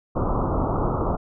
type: low-pass noise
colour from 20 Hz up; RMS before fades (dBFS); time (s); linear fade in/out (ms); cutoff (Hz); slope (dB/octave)
pink; -23; 0.15-1.17; 20; 1300; 96
effects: none